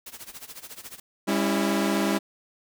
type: noise with tremolo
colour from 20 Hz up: white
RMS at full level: -39 dBFS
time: 0.06-1 s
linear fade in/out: 5 ms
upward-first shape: sine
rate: 14 Hz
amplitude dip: 85%
type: chord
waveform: sawtooth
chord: C# diminished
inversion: second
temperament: equal with one note detuned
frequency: 200.9 / 277.2 / 329.6 Hz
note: G3 / C#4 / E4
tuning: +43 / 0 / 0 cents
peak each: -21 / -25 / -23 dBFS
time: 1.27-2.19 s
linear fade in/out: 20 ms
effects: none